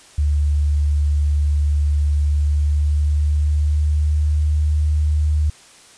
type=tone with pitch glide; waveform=sine; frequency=73.42 to 75.62 Hz; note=D2 to D#2; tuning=0 to -49 cents; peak=-14 dBFS; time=0.18-5.5 s; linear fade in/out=5 ms; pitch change=+51 cents; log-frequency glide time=2.24-4.65 s; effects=white hiss -46 dBFS RMS until 5.97 s + resampled to 22050 Hz